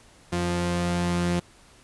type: tone pair together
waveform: sawtooth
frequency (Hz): 87.31 / 175.04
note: F2 / F3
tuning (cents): 0 / +4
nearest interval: octave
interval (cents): 1204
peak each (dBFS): -26 / -20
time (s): 0.32-1.4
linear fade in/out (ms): 10
effects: pink hiss -54 dBFS RMS until 1.83 s + resampled to 24000 Hz